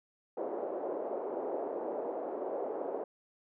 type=band-pass noise; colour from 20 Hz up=white; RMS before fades=-37 dBFS; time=0.37-3.04 s; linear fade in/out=5 ms; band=360 to 630 Hz; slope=24 dB/octave; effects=none